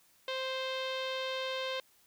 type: tone with low-pass filter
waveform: sawtooth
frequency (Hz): 523.3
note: C5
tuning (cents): 0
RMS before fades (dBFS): -36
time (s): 0.28-1.8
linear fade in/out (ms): 2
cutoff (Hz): 3600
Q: 3.4
effects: white hiss -66 dBFS RMS until 2.06 s